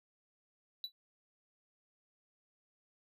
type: tone with exponential decay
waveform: triangle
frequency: 3951 Hz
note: B7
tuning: in tune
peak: -32 dBFS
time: 0.84-0.92 s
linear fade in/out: 1 ms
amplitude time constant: 16 ms
effects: none